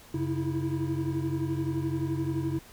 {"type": "tone cluster", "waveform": "triangle", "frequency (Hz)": [92.8, 137.3, 321.4, 333], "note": ["F#2", "C#3", "E4", "E4"], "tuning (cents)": [6, -16, -44, 18], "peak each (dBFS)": [-36, -29, -30, -32], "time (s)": [0.14, 2.59], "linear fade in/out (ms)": 5, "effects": ["pink hiss -52 dBFS RMS until 2.72 s"]}